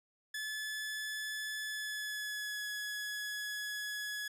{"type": "tone with pitch glide", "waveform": "sawtooth", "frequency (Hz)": [1726, 1688.5], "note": ["A6", "G#6"], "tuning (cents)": [-34, 28], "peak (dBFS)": -34, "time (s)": [0.34, 4.28], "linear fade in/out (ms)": 5, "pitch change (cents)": -38, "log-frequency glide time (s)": [1.63, 2.65], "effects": ["resampled to 32000 Hz"]}